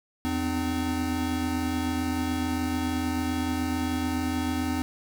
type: tone cluster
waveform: square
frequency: 82.6 / 257 / 303.9 Hz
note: E2 / C4 / D#4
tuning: +4 / -31 / -41 cents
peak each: -33 / -29 / -32 dBFS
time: 0.25-4.82 s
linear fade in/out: 0 ms
effects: none